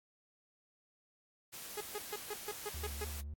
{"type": "noise", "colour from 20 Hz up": "white", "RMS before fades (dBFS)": -47, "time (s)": [1.52, 3.22], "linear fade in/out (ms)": 20}
{"type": "tone bursts", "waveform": "sawtooth", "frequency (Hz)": 416.7, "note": "G#4", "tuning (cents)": 6, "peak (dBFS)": -34, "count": 8, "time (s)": [1.77, 3.046], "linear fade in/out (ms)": 5, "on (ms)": 37, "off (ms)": 140}
{"type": "tone with vibrato", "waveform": "triangle", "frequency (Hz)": 73.42, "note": "D2", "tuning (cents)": 0, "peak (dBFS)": -39, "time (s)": [2.74, 3.34], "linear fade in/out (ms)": 5, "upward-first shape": "sine", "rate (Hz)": 3.7, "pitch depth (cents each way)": 61}
{"effects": ["AAC 64 kbps"]}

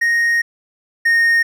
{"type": "tone pair in turn", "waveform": "triangle", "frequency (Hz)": [1864.7, 1849.7], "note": ["A#6", "A#6"], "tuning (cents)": [0, -14], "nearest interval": "unison", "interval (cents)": 14, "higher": "first", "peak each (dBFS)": [-11, -9], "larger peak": "second", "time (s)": [[0.01, 0.42], [1.05, 1.43]], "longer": "first", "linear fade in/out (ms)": 10, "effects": []}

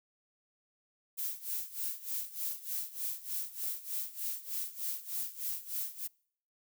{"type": "noise with tremolo", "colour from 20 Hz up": "violet", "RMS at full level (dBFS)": -35, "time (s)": [1.17, 6.08], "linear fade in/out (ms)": 20, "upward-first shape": "sine", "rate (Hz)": 3.3, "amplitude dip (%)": 85, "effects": ["noise-tail reverb RT60 0.6 s tail -26 dB re dry"]}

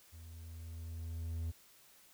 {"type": "tone with level ramp", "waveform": "triangle", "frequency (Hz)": 82.41, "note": "E2", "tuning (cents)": 0, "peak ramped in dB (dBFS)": [-48, -33], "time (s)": [0.12, 1.52], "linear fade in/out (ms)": 20, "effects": ["white hiss -63 dBFS RMS until 2.13 s"]}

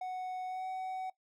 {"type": "tone with pitch glide", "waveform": "triangle", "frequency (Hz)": [740, 750.8], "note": ["F#5", "F#5"], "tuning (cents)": [0, 25], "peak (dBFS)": -34, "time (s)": [0.01, 1.1], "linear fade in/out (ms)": 5, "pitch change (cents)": 25, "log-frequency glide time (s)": [0.47, 0.65], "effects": ["noise-tail reverb RT60 0.1 s tail -18 dB re dry"]}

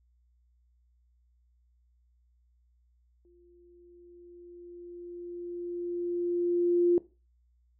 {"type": "tone with exponential growth", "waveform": "sine", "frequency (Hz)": 349.2, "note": "F4", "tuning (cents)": 0, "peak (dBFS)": -19, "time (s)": [3.25, 6.98], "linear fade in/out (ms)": 1, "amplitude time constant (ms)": 810, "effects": ["noise-tail reverb RT60 0.3 s tail -19 dB re dry", "added 60 Hz sine -64 dBFS peak until 7.79 s"]}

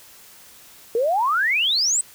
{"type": "exponential sweep", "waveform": "sine", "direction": "up", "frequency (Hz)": [440, 8372], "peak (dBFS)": -17, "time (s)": [0.95, 2.01], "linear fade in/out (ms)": 2, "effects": ["white hiss -47 dBFS RMS until 2.14 s"]}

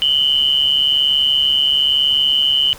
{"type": "tone pair together", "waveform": "sine", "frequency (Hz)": [2933, 3074], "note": ["F#7", "G7"], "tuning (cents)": [-16, -35], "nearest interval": "minor second", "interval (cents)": 81, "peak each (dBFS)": -15, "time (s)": [0.02, 2.73], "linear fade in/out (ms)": 0, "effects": ["pink hiss -38 dBFS RMS until 2.78 s"]}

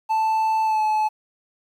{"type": "tone with pitch glide", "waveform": "triangle", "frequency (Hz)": [880, 860.9], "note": ["A5", "A5"], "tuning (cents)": [0, -38], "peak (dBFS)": -16, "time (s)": [0.09, 1.09], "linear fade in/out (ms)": 20, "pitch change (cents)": -38, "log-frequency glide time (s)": [0.64, 0.82], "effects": ["9-bit"]}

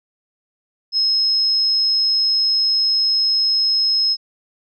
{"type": "tone", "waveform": "sine", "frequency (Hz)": 5160, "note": "E8", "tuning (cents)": -38, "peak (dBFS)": -14, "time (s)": [0.92, 4.17], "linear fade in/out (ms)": 50, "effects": []}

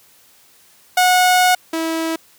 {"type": "tone pair in turn", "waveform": "sawtooth", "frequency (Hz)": [730, 325.2], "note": ["F#5", "E4"], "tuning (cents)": [-24, -23], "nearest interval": "octave + major second", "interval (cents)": 1399, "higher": "first", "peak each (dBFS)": [-7, -15], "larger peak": "first", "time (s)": [[0.97, 1.55], [1.73, 2.16]], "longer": "first", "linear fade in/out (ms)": 5, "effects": ["white hiss -51 dBFS RMS until 2.38 s", "high-pass 60 Hz 12 dB/octave"]}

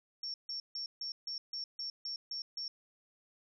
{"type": "tone bursts", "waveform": "sine", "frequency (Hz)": 5470, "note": "F8", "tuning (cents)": -37, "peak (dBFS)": -37, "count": 10, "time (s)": [0.23, 2.68], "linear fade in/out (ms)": 2, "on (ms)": 110, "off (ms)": 150, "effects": []}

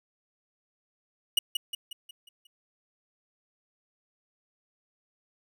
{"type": "tone with echo", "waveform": "45% pulse", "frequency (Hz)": 2896, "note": "F#7", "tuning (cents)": -38, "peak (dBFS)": -19, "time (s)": [1.37, 1.39], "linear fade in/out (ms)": 5, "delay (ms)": 180, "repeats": 6, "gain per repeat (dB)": -6, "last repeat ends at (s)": 2.47, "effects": []}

